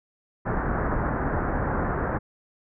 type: low-pass noise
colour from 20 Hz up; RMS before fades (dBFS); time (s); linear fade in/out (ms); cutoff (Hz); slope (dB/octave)
pink; -26; 0.45-2.19; 20; 1700; 48
effects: none